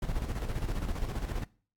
brown noise with tremolo, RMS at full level -31 dBFS, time 0.02-1.44 s, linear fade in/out 5 ms, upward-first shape square, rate 15 Hz, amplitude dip 55%, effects noise-tail reverb RT60 0.4 s tail -20 dB re dry + AAC 64 kbps

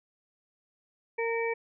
harmonic tone, 460 Hz, A#4, 23 cents flat, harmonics 1 / 2 / 4 / 5, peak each -29 / -36 / -39 / -34 dBFS, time 1.18-1.54 s, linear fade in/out 10 ms, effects none

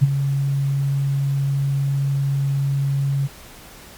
sine tone with ADSR envelope, 138.59 Hz, C#3, in tune, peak -7 dBFS, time 0.01-3.28 s, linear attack 23 ms, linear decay 27 ms, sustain -10 dB, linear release 26 ms, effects pink hiss -42 dBFS RMS until 3.97 s + MP3 96 kbps

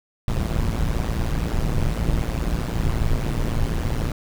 brown noise with amplitude modulation, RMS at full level -18 dBFS, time 0.28-4.12 s, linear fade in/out 2 ms, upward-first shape sine, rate 114 Hz, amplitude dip 90%, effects none

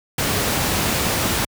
pink noise, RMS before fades -20 dBFS, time 0.18-1.45 s, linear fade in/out 5 ms, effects high-pass 60 Hz 12 dB/octave

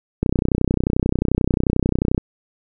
click train, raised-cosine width 3 ms, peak -4 dBFS, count 62, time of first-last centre 0.23-2.179 s, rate 31.3 Hz, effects none

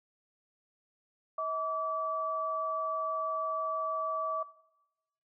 sine tone pair together, 640.8 / 1153 Hz, E5 / D6, -49 / -32 cents, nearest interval minor seventh, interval 1017 cents, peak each -36 / -32 dBFS, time 1.38-4.43 s, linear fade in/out 5 ms, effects noise-tail reverb RT60 0.9 s tail -18 dB re dry

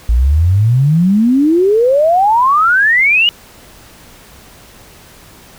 sine exponential sweep, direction up, 55 to 2946 Hz, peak -7 dBFS, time 0.09-3.29 s, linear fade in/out 0 ms, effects pink hiss -40 dBFS RMS until 5.58 s

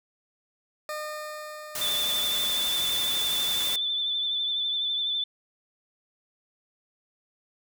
20% pulse tone with exponential decay, 608 Hz, D#5, 40 cents flat, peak -26 dBFS, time 0.89-4.76 s, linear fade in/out 1 ms, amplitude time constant 840 ms
white noise, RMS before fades -32 dBFS, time 1.75-3.76 s, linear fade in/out 2 ms
sine tone with vibrato, 3520 Hz, A7, in tune, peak -25 dBFS, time 1.81-5.24 s, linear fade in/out 5 ms, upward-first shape sine, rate 12 Hz, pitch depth 30 cents each way
effects none

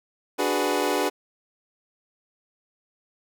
25% pulse chord, G# half-diminished seventh, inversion second, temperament equal, 293.7 / 370 / 415.3 / 493.9 Hz, D4 / F#4 / G#4 / B4, 0 / 0 / 0 / 0 cents, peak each -24 dBFS, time 0.38-1.1 s, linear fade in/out 20 ms, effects none

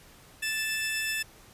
sawtooth tone pair together, 1755.3 / 2637 Hz, A6 / E7, -5 / 0 cents, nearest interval perfect fifth, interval 705 cents, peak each -28 dBFS, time 0.42-1.23 s, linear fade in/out 10 ms, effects pink hiss -54 dBFS RMS until 1.53 s + resampled to 32000 Hz

